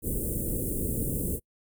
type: band-stop noise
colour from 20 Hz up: pink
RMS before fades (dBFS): -30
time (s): 0.02-1.4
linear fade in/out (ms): 50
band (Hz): 500 to 8600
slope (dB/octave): 48
effects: noise-tail reverb RT60 0.1 s tail -25 dB re dry